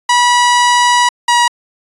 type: tone pair in turn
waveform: sawtooth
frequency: 973 / 960.2 Hz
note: B5 / B5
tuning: -26 / -49 cents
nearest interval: unison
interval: 23 cents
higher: first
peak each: -4 dBFS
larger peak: neither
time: 0.09-1.09 / 1.28-1.48 s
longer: first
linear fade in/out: 5 ms
effects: resampled to 22050 Hz